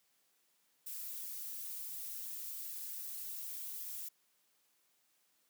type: noise with flanger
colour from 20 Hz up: violet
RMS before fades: -44 dBFS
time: 0.86-4.09 s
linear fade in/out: 10 ms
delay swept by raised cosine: 1.3 to 5.8 ms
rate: 2.7 Hz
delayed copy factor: -1
effects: white hiss -75 dBFS RMS until 5.49 s + high-pass 150 Hz 12 dB/octave